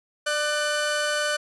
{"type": "tone pair together", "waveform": "sawtooth", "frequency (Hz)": [594.5, 1498], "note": ["D5", "F#6"], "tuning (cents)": [21, 21], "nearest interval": "octave + major third", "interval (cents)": 1600, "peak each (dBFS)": -22, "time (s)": [0.26, 1.37], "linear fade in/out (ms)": 10, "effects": ["resampled to 24000 Hz"]}